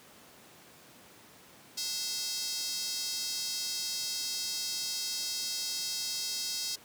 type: tone with high-pass filter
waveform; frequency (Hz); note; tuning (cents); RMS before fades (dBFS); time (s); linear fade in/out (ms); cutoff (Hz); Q
square; 293.7; D4; 0; -35; 1.77-6.76; 10; 4900; 2.9
effects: pink hiss -55 dBFS RMS until 6.84 s + high-pass 150 Hz 12 dB/octave